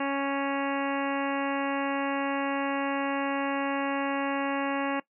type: harmonic tone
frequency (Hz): 277.2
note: C#4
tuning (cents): 0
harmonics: 1 / 2 / 3 / 4 / 5 / 6 / 7 / 8 / 9 / 10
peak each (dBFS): -30 / -33 / -34 / -35 / -42 / -38 / -41 / -42 / -45 / -40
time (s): 0-5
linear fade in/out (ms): 5
effects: noise-tail reverb RT60 0.1 s tail -20 dB re dry